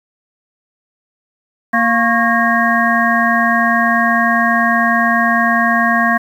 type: harmonic tone with a mistuned harmonic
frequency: 232.3 Hz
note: A#3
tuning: 6 cents flat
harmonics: 1 / 3 / 5 / 7 / 8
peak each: -17 / -17 / -17 / -17 / -17 dBFS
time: 1.73-6.18 s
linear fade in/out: 10 ms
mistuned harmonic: 5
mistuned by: -96 cents
effects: 7-bit